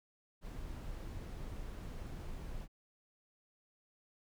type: noise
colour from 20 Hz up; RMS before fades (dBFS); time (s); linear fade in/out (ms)
brown; -44; 0.41-2.68; 50
effects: none